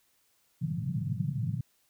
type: band-pass noise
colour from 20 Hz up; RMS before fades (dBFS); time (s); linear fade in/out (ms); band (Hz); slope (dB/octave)
white; -32; 0.61-1.61; 5; 110 to 170; 48
effects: white hiss -70 dBFS RMS until 1.89 s